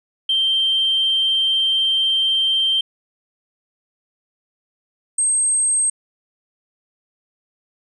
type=tone pair in turn; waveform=sine; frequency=3142 / 8388 Hz; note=G7 / C9; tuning=+3 / +3 cents; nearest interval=octave + perfect fourth; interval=1700 cents; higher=second; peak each=-14 dBFS; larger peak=neither; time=0.29-2.81 / 5.18-5.9 s; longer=first; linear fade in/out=5 ms; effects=tanh soft clip ceiling -10 dBFS